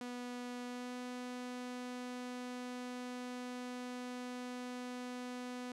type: tone with pitch glide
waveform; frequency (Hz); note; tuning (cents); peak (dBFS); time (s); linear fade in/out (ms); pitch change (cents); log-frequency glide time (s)
sawtooth; 245.8 to 248.4; B3 to B3; -8 to +10; -38; 0.01-5.72; 2; +18; 0.66-0.94
effects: low-pass 9000 Hz 12 dB/octave